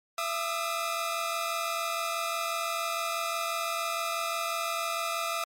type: tone cluster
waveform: sawtooth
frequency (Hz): 671 / 1211 / 1297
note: E5 / D#6 / E6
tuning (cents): +31 / -47 / -28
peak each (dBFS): -30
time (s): 0.18-5.44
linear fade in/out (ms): 2
effects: MP3 64 kbps